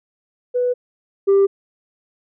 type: tone pair in turn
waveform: sine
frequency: 493.9 / 394.4 Hz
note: B4 / G4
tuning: 0 / +11 cents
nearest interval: major third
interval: 389 cents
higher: first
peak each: -15 / -8 dBFS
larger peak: second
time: 0.54-0.74 / 1.27-1.47 s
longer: neither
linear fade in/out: 20 ms
effects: tanh soft clip ceiling -9 dBFS